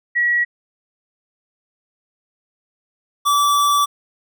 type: tone pair in turn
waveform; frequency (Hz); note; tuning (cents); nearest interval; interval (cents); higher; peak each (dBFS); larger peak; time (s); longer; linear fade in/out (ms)
sine / square; 1921 / 1156.5; B6 / D6; -48 / -27; major sixth; 879; first; -14; neither; 0.15-0.45 / 3.25-3.86; second; 20
effects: none